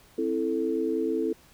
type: chord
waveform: sine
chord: A minor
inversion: first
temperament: just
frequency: 264 / 330 / 440 Hz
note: C4 / E4 / A4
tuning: +16 / +2 / 0 cents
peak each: -31 / -28 / -28 dBFS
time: 0.18-1.33 s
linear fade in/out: 5 ms
effects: pink hiss -57 dBFS RMS until 1.53 s